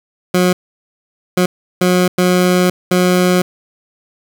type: tone bursts at uneven times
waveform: 20% pulse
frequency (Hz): 180.8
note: F#3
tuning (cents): -40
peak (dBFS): -5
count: 5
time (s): 0.34-0.53 / 1.37-1.46 / 1.81-2.08 / 2.18-2.7 / 2.91-3.42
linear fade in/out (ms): 5
effects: none